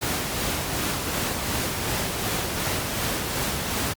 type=noise with tremolo; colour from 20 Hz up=pink; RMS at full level=-25 dBFS; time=0.01-3.94 s; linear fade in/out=20 ms; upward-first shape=sine; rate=2.7 Hz; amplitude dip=30%; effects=high-pass 60 Hz 12 dB/octave + Opus 48 kbps